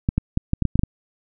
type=clicks; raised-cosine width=5 ms; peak=-6 dBFS; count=9; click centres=0.089 / 0.18 / 0.374 / 0.534 / 0.623 / 0.653 / 0.756 / 0.793 / 0.835 s; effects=none